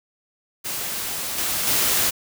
white noise with level steps, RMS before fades -28 / -24 / -20 dBFS, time 0.64-2.11 s, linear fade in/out 20 ms, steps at 1.38 / 1.67 s, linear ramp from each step 2 ms, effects none

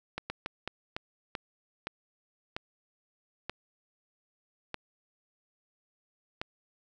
slowing click train, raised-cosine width 0.3 ms, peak -18 dBFS, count 11, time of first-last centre 0.18-6.415 s, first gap 120 ms, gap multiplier 1.34, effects none

